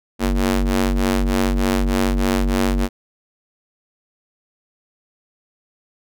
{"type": "ring-modulated tone", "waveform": "sawtooth", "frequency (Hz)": 95.1, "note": "F#2", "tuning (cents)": 48, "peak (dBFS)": -9, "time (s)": [0.19, 2.89], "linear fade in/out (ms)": 50, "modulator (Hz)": 141, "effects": []}